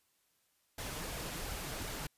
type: noise with flanger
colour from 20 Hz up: pink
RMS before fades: -41 dBFS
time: 0.78-2.07 s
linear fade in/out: 5 ms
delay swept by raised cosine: 1.3 to 6.9 ms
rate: 2.7 Hz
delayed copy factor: +0.5
effects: white hiss -75 dBFS RMS until 2.17 s + resampled to 32000 Hz